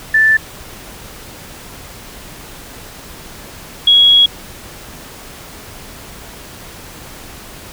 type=tone pair in turn; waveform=sine; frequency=1761 / 3324 Hz; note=A6 / G#7; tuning=+1 / +1 cents; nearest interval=major seventh; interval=1100 cents; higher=second; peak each=-7 / -5 dBFS; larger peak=second; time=0.14-0.37 / 3.87-4.26 s; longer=second; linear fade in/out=5 ms; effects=pink hiss -34 dBFS RMS until 7.72 s